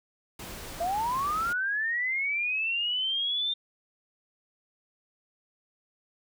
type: noise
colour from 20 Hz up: pink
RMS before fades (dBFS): -41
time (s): 0.39-1.53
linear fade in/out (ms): 5
type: linear sweep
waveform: sine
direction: up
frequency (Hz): 657 to 3615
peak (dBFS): -26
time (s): 0.8-3.54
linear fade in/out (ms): 10
effects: none